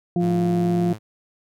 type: harmonic tone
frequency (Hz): 174.61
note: F3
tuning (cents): 0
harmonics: 1 / 2 / 4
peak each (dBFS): -19 / -23 / -30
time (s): 0.16-0.93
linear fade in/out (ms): 2
type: tone with pitch glide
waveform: sawtooth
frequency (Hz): 107.1 to 108.53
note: A2 to A2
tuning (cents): -46 to -23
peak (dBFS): -27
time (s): 0.19-0.99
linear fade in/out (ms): 50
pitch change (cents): +23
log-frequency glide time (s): 0.3-0.74
effects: none